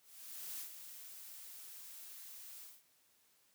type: noise with ADSR envelope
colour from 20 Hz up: blue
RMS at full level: -44 dBFS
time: 0.01-2.83 s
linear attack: 580 ms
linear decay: 100 ms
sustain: -8 dB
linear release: 210 ms
effects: white hiss -72 dBFS RMS until 3.54 s + high-pass 80 Hz 12 dB/octave